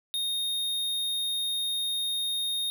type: tone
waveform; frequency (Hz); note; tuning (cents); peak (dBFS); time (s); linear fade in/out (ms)
square; 3700; A#7; -14; -28; 0.14-2.7; 0
effects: none